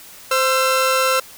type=tone pair together; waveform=sawtooth; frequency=521 / 1342 Hz; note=C5 / E6; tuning=-7 / +31 cents; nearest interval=octave + major third; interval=1638 cents; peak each=-14 dBFS; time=0.31-1.2 s; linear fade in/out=5 ms; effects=white hiss -41 dBFS RMS until 1.37 s